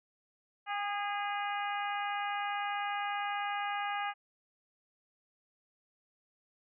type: harmonic tone with a mistuned harmonic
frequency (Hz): 410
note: G#4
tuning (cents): -22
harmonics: 2 / 3 / 4 / 5 / 6 / 7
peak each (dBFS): -35 / -39 / -41 / -43 / -45 / -46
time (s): 0.66-4.14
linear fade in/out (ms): 50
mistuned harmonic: 2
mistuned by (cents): -18
effects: none